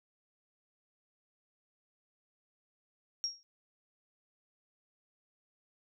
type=tone with exponential decay; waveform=sine; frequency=5588 Hz; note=F8; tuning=in tune; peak=-28 dBFS; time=3.24-3.43 s; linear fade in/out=0 ms; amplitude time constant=41 ms; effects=none